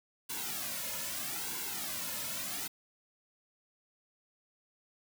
white noise with flanger, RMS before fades -38 dBFS, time 0.29-2.68 s, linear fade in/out 10 ms, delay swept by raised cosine 1.6 to 2.6 ms, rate 0.79 Hz, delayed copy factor -0.9, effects none

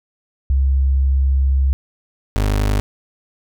sine / 30% pulse tone pair in turn, 67.3 / 51.02 Hz, C2 / G#1, +49 / -30 cents, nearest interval perfect fourth, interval 479 cents, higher first, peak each -12 dBFS, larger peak neither, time 0.5-1.73 / 2.36-2.8 s, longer first, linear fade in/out 0 ms, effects none

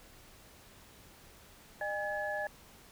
sine tone cluster, 607 / 815 / 1706 Hz, D#5 / G#5 / G#6, -43 / -33 / +46 cents, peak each -37 / -39 / -37 dBFS, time 1.81-2.47 s, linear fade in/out 2 ms, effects pink hiss -57 dBFS RMS until 2.91 s

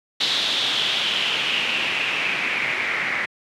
white noise with low-pass filter sweep, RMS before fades -23 dBFS, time 0.2-3.26 s, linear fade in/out 10 ms, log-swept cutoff 3800 to 2000 Hz, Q 4.9, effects high-pass 150 Hz 12 dB/octave

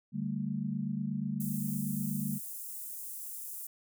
sine chord, D suspended fourth, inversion none, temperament equal with one note detuned, 146.83 / 196 / 224 Hz, D3 / G3 / A3, 0 / 0 / +31 cents, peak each -37 / -35 / -36 dBFS, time 0.12-2.4 s, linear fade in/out 50 ms
white high-pass noise, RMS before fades -42 dBFS, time 1.4-3.67 s, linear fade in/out 5 ms, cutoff 8200 Hz, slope 24 dB/octave
effects none

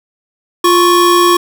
square tone pair together, 349.2 / 1108.7 Hz, F4 / C#6, 0 / 0 cents, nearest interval octave + minor sixth, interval 2000 cents, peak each -10 dBFS, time 0.64-1.37 s, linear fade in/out 5 ms, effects none

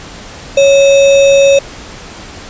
sine tone with sample-and-hold, 554.4 Hz, C#5, in tune, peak -3 dBFS, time 0.57-1.59 s, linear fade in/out 5 ms, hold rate 3150 Hz, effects pink hiss -30 dBFS RMS until 2.49 s + resampled to 16000 Hz

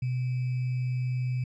sine tone with sample-and-hold, 126.1 Hz, B2, 36 cents sharp, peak -26 dBFS, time 0.02-1.44 s, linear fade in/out 5 ms, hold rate 2450 Hz, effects low-pass 4000 Hz 12 dB/octave

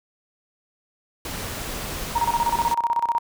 pink noise, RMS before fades -31 dBFS, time 1.25-2.74 s, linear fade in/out 2 ms
sine tone with tremolo, 938 Hz, A#5, 11 cents sharp, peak -17 dBFS, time 2.15-3.19 s, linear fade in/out 10 ms, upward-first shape square, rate 16 Hz, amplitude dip 80%
effects none

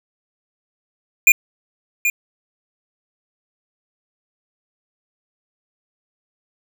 square tone with echo, 2421 Hz, D#7, 48 cents flat, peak -7 dBFS, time 1.27-1.32 s, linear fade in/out 2 ms, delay 780 ms, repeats 1, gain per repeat -9 dB, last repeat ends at 2.1 s, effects none

